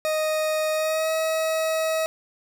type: tone with pitch glide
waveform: 40% pulse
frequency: 622.3 to 639.1 Hz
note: D#5 to D#5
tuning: 0 to +46 cents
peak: -21 dBFS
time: 0.05-2.06 s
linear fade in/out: 0 ms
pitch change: +46 cents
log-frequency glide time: 0.73-1.12 s
effects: none